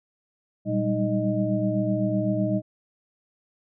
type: tone cluster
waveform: sine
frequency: 118.4 / 192.7 / 200.6 / 309.7 / 620 Hz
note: A#2 / G3 / G3 / D#4 / D#5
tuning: +27 / -29 / +40 / -8 / -6 cents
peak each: -28 dBFS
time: 0.65-2.62 s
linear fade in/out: 50 ms
effects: none